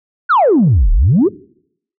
sine exponential two-way sweep, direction down then up, 1547 to 34.19 to 446.4 Hz, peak -6 dBFS, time 0.29-1.29 s, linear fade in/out 20 ms, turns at 0.92 s, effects noise-tail reverb RT60 0.7 s tail -22 dB re dry + tanh soft clip ceiling -4 dBFS

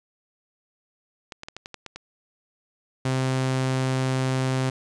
clicks, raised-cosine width 0.2 ms, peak -19 dBFS, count 8, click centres 1.322 / 1.434 / 1.485 / 1.566 / 1.659 / 1.743 / 1.863 / 1.96 s
sawtooth tone, 130.8 Hz, C3, in tune, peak -18 dBFS, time 3.05-4.7 s, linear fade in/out 5 ms
effects resampled to 22050 Hz + 10-bit

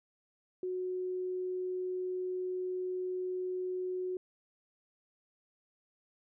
sine tone, 367.2 Hz, F#4, 13 cents flat, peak -33 dBFS, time 0.63-4.17 s, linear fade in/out 2 ms, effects none

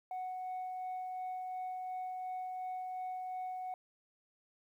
sine tone with tremolo, 740 Hz, F#5, in tune, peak -35 dBFS, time 0.11-3.74 s, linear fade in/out 2 ms, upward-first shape sine, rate 2.8 Hz, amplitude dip 25%, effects tanh soft clip ceiling -36 dBFS + 12-bit

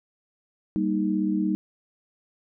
sine chord, Eb major, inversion first, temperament equal, 196 / 233.1 / 311.1 Hz, G3 / Bb3 / Eb4, 0 / 0 / 0 cents, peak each -25 / -30 / -25 dBFS, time 0.76-1.55 s, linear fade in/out 0 ms, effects none

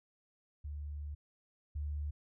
sine tone pair in turn, 73.42 / 73.72 Hz, D2 / D2, 0 / +7 cents, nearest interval unison, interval 7 cents, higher second, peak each -39 / -35 dBFS, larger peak second, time 0.64-1.15 / 1.75-2.11 s, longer first, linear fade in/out 10 ms, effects none

